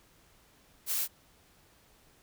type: noise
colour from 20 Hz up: blue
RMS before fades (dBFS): -31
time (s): 0.86-1.08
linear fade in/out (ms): 50
effects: pink hiss -63 dBFS RMS until 2.22 s